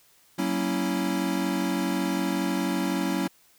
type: chord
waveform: square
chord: F# dominant seventh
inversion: none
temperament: equal with one note detuned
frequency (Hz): 187.91 / 233.1 / 277.2 / 329.6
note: F#3 / A#3 / C#4 / E4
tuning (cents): +27 / 0 / 0 / 0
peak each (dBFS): -30 / -34 / -30 / -31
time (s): 0.38-3.28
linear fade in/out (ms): 10
effects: white hiss -60 dBFS RMS until 3.58 s